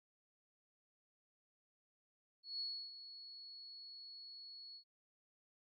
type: tone with ADSR envelope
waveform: sine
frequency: 4371 Hz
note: C#8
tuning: 25 cents flat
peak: -39 dBFS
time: 2.43-4.84 s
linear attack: 170 ms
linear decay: 310 ms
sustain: -12 dB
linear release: 84 ms
effects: none